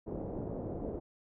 white low-pass noise, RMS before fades -39 dBFS, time 0.06-1 s, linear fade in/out 20 ms, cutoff 550 Hz, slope 24 dB/octave, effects none

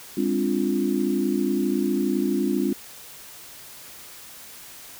sine chord, D half-diminished seventh, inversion second, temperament equal with one note detuned, 203.6 / 261.6 / 293.7 / 349.2 Hz, Ab3 / C4 / D4 / F4, -34 / 0 / 0 / 0 cents, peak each -26 dBFS, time 0.17-2.73 s, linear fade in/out 5 ms, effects white hiss -43 dBFS RMS until 4.99 s

